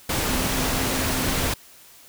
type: tone in noise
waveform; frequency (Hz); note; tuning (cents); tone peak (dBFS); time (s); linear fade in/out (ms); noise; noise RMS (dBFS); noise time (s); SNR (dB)
sine; 260; C4; -11; -31; 0.27-1.47; 5; pink; -24; 0.09-1.54; -10
effects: white hiss -49 dBFS RMS until 2.08 s